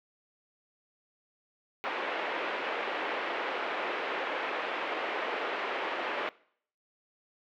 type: band-pass noise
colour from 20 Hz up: pink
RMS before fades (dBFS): -34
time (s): 1.84-6.29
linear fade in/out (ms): 0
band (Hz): 380 to 2800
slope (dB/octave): 24
effects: noise-tail reverb RT60 0.6 s tail -22 dB re dry